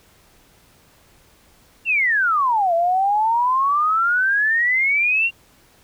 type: exponential two-way sweep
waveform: sine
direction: down then up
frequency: 2794 to 663 to 2794 Hz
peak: -15 dBFS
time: 1.85-5.31 s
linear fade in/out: 50 ms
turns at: 2.74 s
effects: pink hiss -54 dBFS RMS until 5.83 s